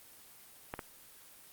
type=clicks; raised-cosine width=0.5 ms; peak=-22 / -23 dBFS; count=2; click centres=0.739 / 0.792 s; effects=white hiss -56 dBFS RMS until 1.52 s + Opus 24 kbps